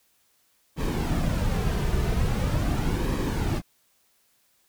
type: noise with flanger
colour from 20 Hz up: brown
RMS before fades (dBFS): -25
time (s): 0.76-3.62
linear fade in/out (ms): 50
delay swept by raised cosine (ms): 1.4 to 3.7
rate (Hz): 0.42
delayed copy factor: -0.5
effects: white hiss -66 dBFS RMS until 4.68 s